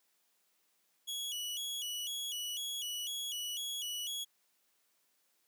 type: tone with vibrato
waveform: sawtooth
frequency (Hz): 3136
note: G7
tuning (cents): 0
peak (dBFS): -34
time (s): 1.07-4.25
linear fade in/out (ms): 20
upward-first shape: square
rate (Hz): 2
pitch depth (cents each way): 110
effects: white hiss -75 dBFS RMS until 5.47 s + high-pass 200 Hz 12 dB/octave